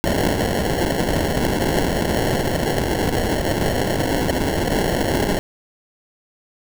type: noise with sample-and-hold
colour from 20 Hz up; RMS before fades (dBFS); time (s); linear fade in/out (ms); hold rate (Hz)
white; -20; 0.04-5.39; 0; 1225
effects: none